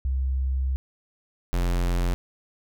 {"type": "tone pair in turn", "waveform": ["sine", "square"], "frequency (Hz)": [65.8, 43.92], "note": ["C2", "F1"], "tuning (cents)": [10, 11], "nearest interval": "perfect fifth", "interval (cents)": 699, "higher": "first", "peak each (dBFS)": -22, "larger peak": "neither", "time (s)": [[0.05, 0.76], [1.53, 2.14]], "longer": "first", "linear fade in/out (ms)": 0, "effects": []}